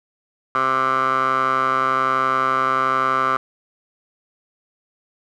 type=tone with band-pass filter; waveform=15% pulse; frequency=131.6 Hz; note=C3; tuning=10 cents sharp; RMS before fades=-19 dBFS; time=0.55-3.37 s; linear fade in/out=2 ms; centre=1200 Hz; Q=4.8; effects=none